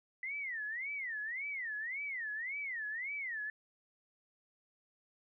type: tone with vibrato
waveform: sine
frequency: 1975.5 Hz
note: B6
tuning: in tune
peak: -37 dBFS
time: 0.23-3.5 s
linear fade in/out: 2 ms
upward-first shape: sine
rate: 1.8 Hz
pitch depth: 270 cents each way
effects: none